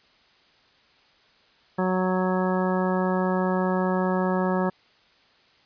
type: harmonic tone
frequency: 185 Hz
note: F#3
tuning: in tune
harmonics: 1 / 2 / 3 / 4 / 5 / 6 / 7 / 9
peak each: -24 / -28 / -29 / -33 / -31 / -35 / -36 / -36 dBFS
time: 1.78-4.7 s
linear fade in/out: 10 ms
effects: white hiss -59 dBFS RMS until 5.65 s + resampled to 11025 Hz